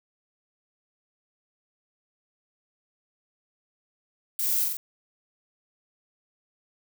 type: noise with echo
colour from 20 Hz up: violet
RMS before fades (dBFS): -28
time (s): 4.39-4.64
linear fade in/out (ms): 0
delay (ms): 43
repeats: 3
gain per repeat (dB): -2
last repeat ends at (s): 4.769
effects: none